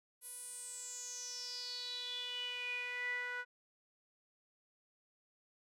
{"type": "tone with band-pass filter sweep", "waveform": "sawtooth", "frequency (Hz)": 492.1, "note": "B4", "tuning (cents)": -6, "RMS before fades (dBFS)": -43, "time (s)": [0.21, 3.45], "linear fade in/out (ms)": 50, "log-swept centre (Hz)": [11000, 1600], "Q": 8.4, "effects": []}